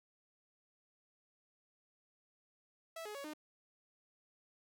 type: tone with pitch steps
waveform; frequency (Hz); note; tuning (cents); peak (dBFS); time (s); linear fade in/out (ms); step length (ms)
sawtooth; 656 / 420.6 / 559 / 304.5; E5 / G#4 / C#5 / D#4; -9 / +22 / +14 / -37; -40; 2.96-3.336; 5; 94
effects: none